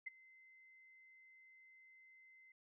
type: tone with ADSR envelope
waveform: sine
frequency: 2063 Hz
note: C7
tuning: 25 cents flat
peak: -40 dBFS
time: 0.06-2.52 s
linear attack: 12 ms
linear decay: 17 ms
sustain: -22 dB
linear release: 3 ms
effects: none